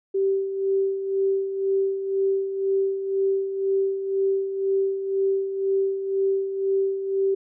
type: tone with tremolo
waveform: sine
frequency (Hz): 389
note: G4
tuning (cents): -13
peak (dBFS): -18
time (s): 0.14-7.35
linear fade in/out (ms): 10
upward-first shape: sine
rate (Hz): 2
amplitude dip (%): 60
effects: none